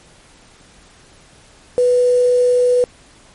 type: tone with quantisation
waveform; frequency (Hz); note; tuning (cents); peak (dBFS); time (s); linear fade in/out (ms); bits
sine; 493.9; B4; 0; -10; 1.78-2.84; 0; 5
effects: pink hiss -47 dBFS RMS until 3.34 s + MP3 48 kbps